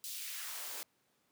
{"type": "noise with high-pass filter sweep", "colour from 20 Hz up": "white", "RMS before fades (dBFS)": -43, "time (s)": [0.04, 0.83], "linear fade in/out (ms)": 0, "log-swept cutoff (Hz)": [4600, 350], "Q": 1.2, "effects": ["pink hiss -75 dBFS RMS until 1.31 s", "high-pass 150 Hz 12 dB/octave"]}